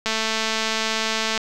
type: click train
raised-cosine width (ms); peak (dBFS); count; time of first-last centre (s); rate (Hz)
0.2; -6; 292; 0.06-1.377; 221
effects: none